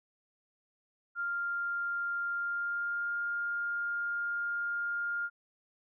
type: tone with pitch glide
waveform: sine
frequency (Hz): 1396.9 to 1408.2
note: F6 to F6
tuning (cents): 0 to +14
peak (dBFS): -31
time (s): 1.15-5.3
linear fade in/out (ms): 50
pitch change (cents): +14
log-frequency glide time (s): 2.34-3.14
effects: none